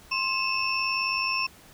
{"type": "tone cluster", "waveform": "sine", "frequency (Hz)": [1056, 2577, 2676, 5420], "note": ["C6", "E7", "E7", "E8"], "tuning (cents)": [16, -40, 25, 47], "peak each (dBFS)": -30, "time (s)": [0.11, 1.47], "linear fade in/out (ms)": 10, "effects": ["pink hiss -52 dBFS RMS until 1.73 s"]}